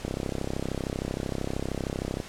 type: click train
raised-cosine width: 2 ms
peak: -16 dBFS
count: 72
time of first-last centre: 0.05-2.202 s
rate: 33 Hz
effects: pink hiss -43 dBFS RMS until 2.28 s + low-pass 9000 Hz 12 dB/octave